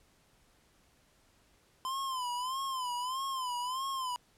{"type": "tone with vibrato", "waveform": "square", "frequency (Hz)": 1026, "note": "C6", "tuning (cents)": -34, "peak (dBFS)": -34, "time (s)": [1.85, 4.16], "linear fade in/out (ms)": 0, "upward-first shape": "sine", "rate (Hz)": 1.6, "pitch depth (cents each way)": 100, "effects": ["pink hiss -67 dBFS RMS until 4.37 s", "low-pass 12000 Hz 12 dB/octave"]}